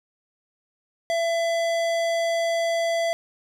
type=tone with hard clipping; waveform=sine; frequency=670 Hz; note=E5; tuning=28 cents sharp; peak=-23 dBFS; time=1.1-3.13 s; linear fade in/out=0 ms; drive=17 dB; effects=none